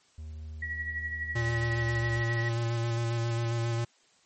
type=tone with pitch glide; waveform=triangle; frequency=77.78 to 69.29 Hz; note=D#2 to C#2; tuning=0 to 0 cents; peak=-36 dBFS; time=0.18-2.22 s; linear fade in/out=5 ms; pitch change=-200 cents; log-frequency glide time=1.58-2.06 s
type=tone with tremolo; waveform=sine; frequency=1924 Hz; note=B6; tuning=46 cents flat; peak=-30 dBFS; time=0.62-2.49 s; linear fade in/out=5 ms; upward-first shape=sine; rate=12 Hz; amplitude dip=55%
type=tone with vibrato; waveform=square; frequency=116.54 Hz; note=A#2; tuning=in tune; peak=-28 dBFS; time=1.35-3.85 s; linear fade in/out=10 ms; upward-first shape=square; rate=7.4 Hz; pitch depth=15 cents each way
effects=white hiss -64 dBFS RMS until 4.25 s + MP3 32 kbps